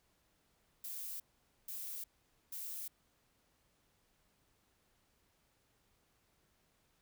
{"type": "noise bursts", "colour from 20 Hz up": "violet", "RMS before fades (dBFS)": -44, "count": 3, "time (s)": [0.84, 2.88], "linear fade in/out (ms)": 5, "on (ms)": 360, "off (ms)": 480, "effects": ["pink hiss -75 dBFS RMS until 7.01 s"]}